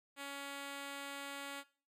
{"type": "tone", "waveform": "5% pulse", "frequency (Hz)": 280, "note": "C#4", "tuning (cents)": 18, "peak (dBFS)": -32, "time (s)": [0.16, 1.64], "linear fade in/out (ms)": 50, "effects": ["noise-tail reverb RT60 0.4 s tail -18 dB re dry", "resampled to 32000 Hz"]}